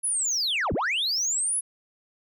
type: linear two-way sweep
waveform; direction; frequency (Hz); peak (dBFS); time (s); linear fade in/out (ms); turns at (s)
sine; down then up; 10640 to 30 to 10640; -21; 0.03-1.61; 20; 0.73
effects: tanh soft clip ceiling -22 dBFS